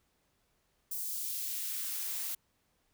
blue noise with high-pass filter sweep, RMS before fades -37 dBFS, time 0.91-2.35 s, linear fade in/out 5 ms, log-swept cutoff 7300 to 430 Hz, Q 0.74, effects pink hiss -75 dBFS RMS until 2.93 s

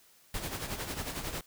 pink noise with tremolo, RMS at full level -35 dBFS, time 0.34-1.41 s, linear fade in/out 2 ms, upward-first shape sine, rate 11 Hz, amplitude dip 60%, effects white hiss -62 dBFS RMS until 1.46 s

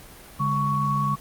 sine tone cluster, 142.3 / 205.4 / 1115 Hz, C#3 / G#3 / C#6, +46 / -19 / +10 cents, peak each -25 / -30 / -23 dBFS, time 0.39-1.16 s, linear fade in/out 20 ms, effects pink hiss -45 dBFS RMS until 1.2 s + Opus 24 kbps

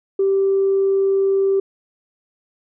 sine tone, 390 Hz, G4, 9 cents flat, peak -13 dBFS, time 0.19-1.6 s, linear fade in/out 5 ms, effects tanh soft clip ceiling -9 dBFS

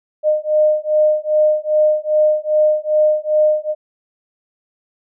sine beating tone pair, 610 / 612.5 Hz, D#5 / D#5, -34 / -27 cents, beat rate 2.5 Hz, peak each -15 dBFS, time 0.23-3.75 s, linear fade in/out 50 ms, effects none

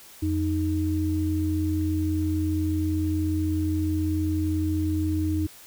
sine tone pair together, 87.31 / 311.1 Hz, F2 / D#4, 0 / 0 cents, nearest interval octave + minor seventh, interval 2200 cents, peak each -25 / -25 dBFS, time 0.22-5.47 s, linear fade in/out 10 ms, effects white hiss -48 dBFS RMS until 5.66 s

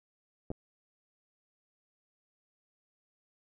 clicks, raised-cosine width 2 ms, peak -25 dBFS, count 2, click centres 0.504 / 0.515 s, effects none

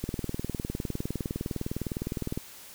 click train, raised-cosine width 3 ms, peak -18 dBFS, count 47, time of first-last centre 0.04-2.375 s, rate 19.7 Hz, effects white hiss -48 dBFS RMS until 2.74 s

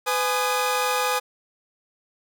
sawtooth tone cluster, 503 / 834 / 1229 Hz, B4 / G#5 / D#6, +32 / +7 / -22 cents, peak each -22 dBFS, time 0.06-1.2 s, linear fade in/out 20 ms, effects none

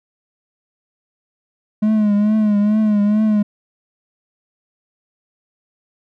triangle tone with vibrato, 210.7 Hz, G#3, 25 cents sharp, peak -10 dBFS, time 1.82-3.43 s, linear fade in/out 10 ms, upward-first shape triangle, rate 2.3 Hz, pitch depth 66 cents each way, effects none

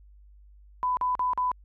sine tone bursts, 1000 Hz, B5, 21 cents sharp, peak -23 dBFS, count 4, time 0.83-1.516 s, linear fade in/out 0 ms, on 140 ms, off 42 ms, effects added 50 Hz sine -50 dBFS peak until 1.64 s

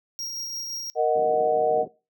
square tone with tremolo, 5610 Hz, F8, 7 cents sharp, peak -30 dBFS, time 0.19-0.9 s, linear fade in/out 0 ms, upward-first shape sine, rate 5.8 Hz, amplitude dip 25%
sine chord, D# minor, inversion second, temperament equal, 466.2 / 622.3 / 740 Hz, A#4 / D#5 / F#5, 0 / 0 / 0 cents, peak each -23 dBFS, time 0.95-1.86 s, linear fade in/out 50 ms
white band-pass noise, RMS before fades -40 dBFS, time 1.15-1.88 s, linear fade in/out 5 ms, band 130 to 560 Hz, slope 48 dB/octave
effects noise-tail reverb RT60 0.3 s tail -21 dB re dry

